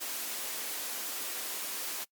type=high-pass noise; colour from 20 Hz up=white; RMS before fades=-37 dBFS; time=0-2.05 s; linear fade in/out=20 ms; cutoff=240 Hz; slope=24 dB/octave; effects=noise-tail reverb RT60 0.1 s tail -23 dB re dry + Opus 48 kbps